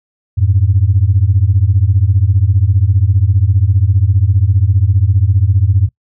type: beating tone pair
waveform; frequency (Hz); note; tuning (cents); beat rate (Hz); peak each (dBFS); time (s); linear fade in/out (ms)
sine; 89.4 / 104.4; F2 / G#2; +41 / +10; 15; -10; 0.37-5.89; 20
effects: noise-tail reverb RT60 0.1 s tail -24 dB re dry + tanh soft clip ceiling 0 dBFS